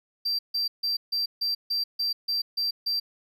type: tone bursts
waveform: triangle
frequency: 4703 Hz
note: D8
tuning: 2 cents sharp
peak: -23 dBFS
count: 10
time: 0.25-3 s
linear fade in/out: 10 ms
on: 140 ms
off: 150 ms
effects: none